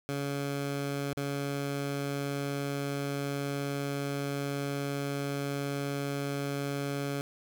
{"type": "tone with dropouts", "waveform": "15% pulse", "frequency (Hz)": 140.9, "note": "C#3", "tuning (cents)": 29, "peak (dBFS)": -25, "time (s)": [0.09, 7.21], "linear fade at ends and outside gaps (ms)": 0, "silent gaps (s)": [1.132, 1.171], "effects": []}